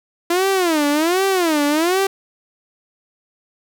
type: tone with vibrato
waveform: sawtooth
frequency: 335.6 Hz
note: E4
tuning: 31 cents sharp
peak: -11 dBFS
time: 0.3-2.07 s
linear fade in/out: 5 ms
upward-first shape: sine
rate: 1.3 Hz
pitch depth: 260 cents each way
effects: none